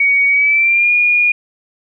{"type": "tone with pitch glide", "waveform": "sine", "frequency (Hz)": [2246, 2435], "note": ["C#7", "D#7"], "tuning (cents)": [22, -38], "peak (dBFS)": -9, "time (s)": [0, 1.32], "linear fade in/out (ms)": 5, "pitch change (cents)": 140, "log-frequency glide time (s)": [0.3, 0.92], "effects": []}